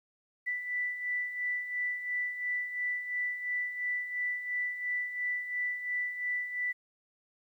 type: beating tone pair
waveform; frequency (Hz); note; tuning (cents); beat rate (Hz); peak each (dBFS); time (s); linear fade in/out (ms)
sine; 1975.5 / 1978.4; B6 / B6; 0 / +3; 2.9; -39 / -32; 0.46-6.73; 20
effects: 11-bit